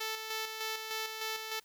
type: tone with tremolo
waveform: 5% pulse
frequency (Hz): 440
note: A4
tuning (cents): 0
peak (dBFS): -23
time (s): 0-1.6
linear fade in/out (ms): 10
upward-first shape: square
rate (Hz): 3.3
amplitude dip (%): 45
effects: white hiss -65 dBFS RMS until 1.64 s